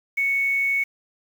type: tone with quantisation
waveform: sine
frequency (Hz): 2217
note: C#7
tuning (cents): 0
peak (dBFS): -19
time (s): 0.17-0.84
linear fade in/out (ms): 10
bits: 7
effects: none